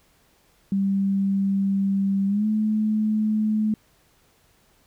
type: tone with pitch glide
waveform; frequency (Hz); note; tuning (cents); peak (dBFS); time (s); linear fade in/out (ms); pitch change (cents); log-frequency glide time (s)
sine; 196 to 215; G3 to A3; 0 to -40; -19; 0.72-3.74; 2; +160; 2.27-2.46
effects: pink hiss -61 dBFS RMS until 4.86 s